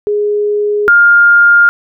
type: tone pair in turn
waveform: sine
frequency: 415.3 / 1408.2 Hz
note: G#4 / F6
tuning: 0 / +14 cents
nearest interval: octave + major sixth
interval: 2114 cents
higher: second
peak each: -10 / -3 dBFS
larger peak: second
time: 0.07-0.88 / 0.88-1.69 s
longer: neither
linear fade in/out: 0 ms
effects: none